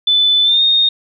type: tone with pitch glide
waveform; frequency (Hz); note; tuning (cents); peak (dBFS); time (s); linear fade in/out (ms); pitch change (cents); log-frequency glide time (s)
sine; 3504 to 3691; A7 to A#7; -8 to -18; -9; 0.07-0.89; 5; +90; 0.43-0.62
effects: none